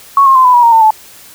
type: tone with pitch steps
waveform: sine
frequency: 1108.7 / 1070.9 / 1034.5 / 999.2 / 965.2 / 932.3 / 900.5 / 869.9 Hz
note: C#6 / C6 / C6 / B5 / B5 / A#5 / A5 / A5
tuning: 0 / +40 / -20 / +20 / -40 / 0 / +40 / -20 cents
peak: -3 dBFS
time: 0.17-0.906 s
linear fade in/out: 2 ms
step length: 92 ms
effects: white hiss -37 dBFS RMS until 1.34 s